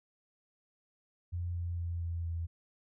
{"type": "tone with pitch steps", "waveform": "sine", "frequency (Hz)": [87.31, 86.41, 85.51, 84.63, 83.75], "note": ["F2", "F2", "F2", "E2", "E2"], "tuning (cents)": [0, -18, -36, 46, 28], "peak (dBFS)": -33, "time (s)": [1.32, 2.47], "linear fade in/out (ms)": 20, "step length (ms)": 230, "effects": []}